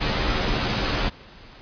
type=noise with comb filter; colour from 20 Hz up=pink; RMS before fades=-23 dBFS; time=0-1.1 s; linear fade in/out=20 ms; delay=12 ms; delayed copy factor=-0.7; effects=pink hiss -46 dBFS RMS until 1.61 s + resampled to 11025 Hz